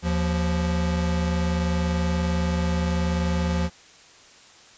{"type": "tone pair together", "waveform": "square", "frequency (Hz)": [77.78, 174.61], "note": ["D#2", "F3"], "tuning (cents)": [0, 0], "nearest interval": "octave + major second", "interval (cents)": 1400, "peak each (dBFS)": -25, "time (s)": [0.02, 3.7], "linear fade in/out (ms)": 50, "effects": ["white hiss -50 dBFS RMS until 4.77 s", "resampled to 16000 Hz"]}